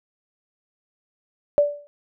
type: tone with exponential decay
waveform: sine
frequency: 582 Hz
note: D5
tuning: 16 cents flat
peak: -10 dBFS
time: 1.58-1.87 s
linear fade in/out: 0 ms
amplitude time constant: 63 ms
effects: none